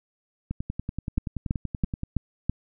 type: two click trains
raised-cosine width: 5 ms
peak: -11 / -17 dBFS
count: 5 / 17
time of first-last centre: 1.18-2.496 / 0.51-2.034 s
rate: 3.04 / 10.5 Hz
effects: none